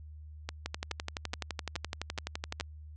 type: two click trains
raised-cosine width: 0.2 ms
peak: -17 / -18 dBFS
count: 24 / 6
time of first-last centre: 0.66-2.609 / 0.49-2.6 s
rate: 11.8 / 2.37 Hz
effects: added 76 Hz sine -45 dBFS peak until 2.96 s + resampled to 22050 Hz